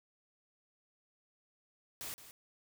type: noise with echo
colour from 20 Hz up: white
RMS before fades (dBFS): -43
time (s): 2.01-2.14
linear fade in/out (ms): 0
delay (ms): 170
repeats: 1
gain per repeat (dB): -12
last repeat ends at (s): 2.31
effects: none